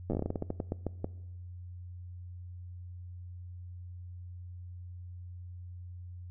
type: slowing click train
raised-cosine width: 2 ms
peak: -19 dBFS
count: 17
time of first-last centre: 0.1-1.044 s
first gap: 9 ms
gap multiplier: 1.22
effects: noise-tail reverb RT60 1.0 s tail -20 dB re dry + added 89 Hz sine -42 dBFS peak until 6.3 s